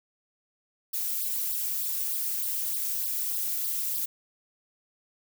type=noise with flanger; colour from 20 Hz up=violet; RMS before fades=-30 dBFS; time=0.93-4.06 s; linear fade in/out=10 ms; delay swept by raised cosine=0.21 to 2.61 ms; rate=3.3 Hz; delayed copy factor=+0.95; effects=none